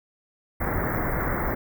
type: band-stop noise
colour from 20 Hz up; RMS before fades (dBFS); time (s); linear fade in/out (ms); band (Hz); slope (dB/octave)
pink; -26; 0.6-1.55; 10; 2100 to 15000; 96
effects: none